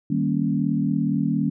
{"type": "chord", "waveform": "sine", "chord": "Eb dominant seventh", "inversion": "none", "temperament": "equal", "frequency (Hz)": [155.56, 196, 233.1, 277.2], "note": ["Eb3", "G3", "Bb3", "Db4"], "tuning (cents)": [0, 0, 0, 0], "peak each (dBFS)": -25, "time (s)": [0.1, 1.5], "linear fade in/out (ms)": 5, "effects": []}